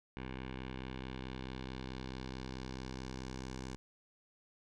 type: tone with low-pass filter sweep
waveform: 10% pulse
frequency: 64.6 Hz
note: C2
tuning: 21 cents flat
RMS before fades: -44 dBFS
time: 0.17-3.76 s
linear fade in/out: 0 ms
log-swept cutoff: 2600 to 6700 Hz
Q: 1.8
effects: none